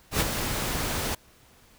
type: noise with ADSR envelope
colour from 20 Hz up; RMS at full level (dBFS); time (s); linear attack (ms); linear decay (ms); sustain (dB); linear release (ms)
pink; -22; 0.11-1.15; 96; 27; -7; 6
effects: pink hiss -57 dBFS RMS until 1.78 s